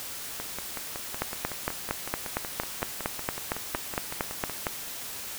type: two click trains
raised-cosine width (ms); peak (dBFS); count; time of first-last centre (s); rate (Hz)
0.5; -11 / -19; 16 / 23; 1.22-4.668 / 0.4-4.497; 4.35 / 5.37
effects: white hiss -38 dBFS RMS until 5.38 s